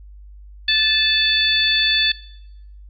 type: harmonic tone with a mistuned harmonic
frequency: 874 Hz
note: A5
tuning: 12 cents flat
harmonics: 2 / 3 / 4 / 5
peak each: -21 / -23 / -17 / -20 dBFS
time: 0.68-2.12 s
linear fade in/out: 5 ms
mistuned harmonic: 5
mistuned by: +31 cents
effects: noise-tail reverb RT60 0.8 s tail -19 dB re dry + added 50 Hz sine -38 dBFS peak until 2.89 s